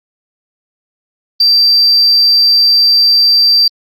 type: tone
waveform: sine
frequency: 4689 Hz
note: D8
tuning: 4 cents flat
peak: -4 dBFS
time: 1.4-3.68 s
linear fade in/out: 5 ms
effects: tanh soft clip ceiling -2 dBFS + Opus 48 kbps